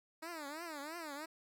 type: tone with vibrato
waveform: 10% pulse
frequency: 311.1 Hz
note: D#4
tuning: in tune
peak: -35 dBFS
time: 0.22-1.26 s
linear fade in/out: 10 ms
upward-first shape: triangle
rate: 3 Hz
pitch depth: 220 cents each way
effects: none